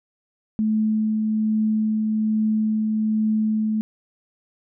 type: tone with tremolo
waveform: sine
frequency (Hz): 216.7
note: A3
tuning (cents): -26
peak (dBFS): -17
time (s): 0.59-3.81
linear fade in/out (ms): 0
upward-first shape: triangle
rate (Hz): 1.2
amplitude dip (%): 25
effects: none